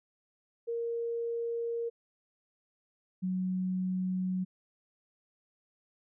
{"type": "tone pair in turn", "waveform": "sine", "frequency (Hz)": [466.2, 185.01], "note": ["A#4", "F#3"], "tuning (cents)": [0, 0], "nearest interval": "octave + major third", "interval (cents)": 1600, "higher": "first", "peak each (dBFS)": [-31, -29], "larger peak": "second", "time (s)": [[0.67, 1.9], [3.22, 4.45]], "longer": "neither", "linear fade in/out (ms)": 20, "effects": []}